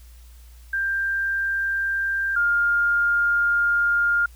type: tone pair in turn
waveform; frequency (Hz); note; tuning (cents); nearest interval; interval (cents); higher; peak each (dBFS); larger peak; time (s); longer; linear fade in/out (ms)
sine; 1585 / 1408.9; G6 / F6; +19 / +15; major second; 204; first; -21 / -17; second; 0.73-2.36 / 2.36-4.26; second; 5
effects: added 59 Hz sine -43 dBFS peak until 4.35 s + white hiss -56 dBFS RMS until 4.35 s